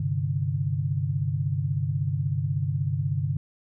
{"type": "chord", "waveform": "sine", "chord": "G suspended fourth", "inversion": "none", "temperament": "just", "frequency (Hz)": [98, 130.67, 147], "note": ["G2", "C3", "D3"], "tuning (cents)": [0, -2, 2], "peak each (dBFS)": [-29, -28, -27], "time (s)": [0, 3.37], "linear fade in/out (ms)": 5, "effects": []}